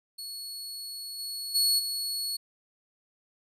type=tone with level steps; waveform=sawtooth; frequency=4374 Hz; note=C#8; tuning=24 cents flat; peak=-34 / -31 / -19 / -27 dBFS; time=0.18-2.37 s; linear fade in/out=10 ms; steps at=1.18 / 1.54 / 1.78 s; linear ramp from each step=20 ms; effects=resampled to 32000 Hz